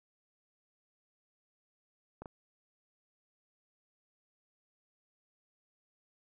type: clicks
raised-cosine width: 1 ms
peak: -30 dBFS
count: 2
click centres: 2.22 / 2.258 s
effects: none